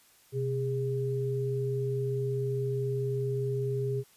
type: tone pair together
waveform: sine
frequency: 127.9 / 408.4 Hz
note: C3 / G#4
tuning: -39 / -29 cents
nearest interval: octave + minor sixth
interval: 2010 cents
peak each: -30 / -31 dBFS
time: 0.32-4.04 s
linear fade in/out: 50 ms
effects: white hiss -61 dBFS RMS until 4.16 s + resampled to 32000 Hz